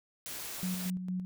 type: noise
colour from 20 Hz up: white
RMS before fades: -41 dBFS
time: 0.26-0.9 s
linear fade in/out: 0 ms
type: tone with tremolo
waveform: sine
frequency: 183.2 Hz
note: F#3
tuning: 17 cents flat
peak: -31 dBFS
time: 0.63-1.25 s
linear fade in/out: 0 ms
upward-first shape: square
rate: 4.4 Hz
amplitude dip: 45%
effects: none